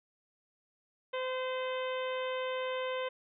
harmonic tone, 514 Hz, C5, 31 cents flat, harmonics 1 / 2 / 3 / 4 / 5 / 6 / 7, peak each -34 / -40 / -45 / -45 / -47 / -46 / -51 dBFS, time 1.13-3.09 s, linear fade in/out 10 ms, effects none

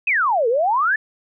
sine exponential two-way sweep, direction down then up, 2641 to 440 to 1791 Hz, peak -15 dBFS, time 0.07-0.96 s, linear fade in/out 5 ms, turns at 0.48 s, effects none

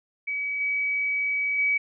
sine tone with level steps, 2276 Hz, C#7, 45 cents sharp, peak -26 / -23 / -20 dBFS, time 0.27-1.78 s, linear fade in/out 10 ms, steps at 0.6 / 1.58 s, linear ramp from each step 10 ms, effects none

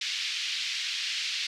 pink band-pass noise, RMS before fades -32 dBFS, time 0.01-1.47 s, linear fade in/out 5 ms, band 2400 to 5100 Hz, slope 24 dB/octave, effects none

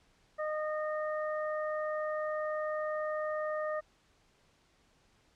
harmonic tone, 614 Hz, D#5, 23 cents flat, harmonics 1 / 2 / 3, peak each -33 / -39 / -43 dBFS, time 0.38-3.81 s, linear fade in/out 20 ms, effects pink hiss -68 dBFS RMS until 5.35 s + low-pass 7000 Hz 12 dB/octave

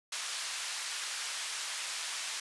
white band-pass noise, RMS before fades -38 dBFS, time 0.12-2.4 s, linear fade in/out 5 ms, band 1100 to 7100 Hz, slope 12 dB/octave, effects resampled to 24000 Hz

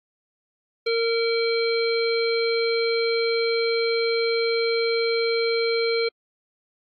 harmonic tone, 460 Hz, A#4, 23 cents flat, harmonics 1 / 3 / 5 / 7 / 9, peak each -21 / -34 / -29 / -38 / -29 dBFS, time 0.86-6.09 s, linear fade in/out 10 ms, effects AAC 48 kbps

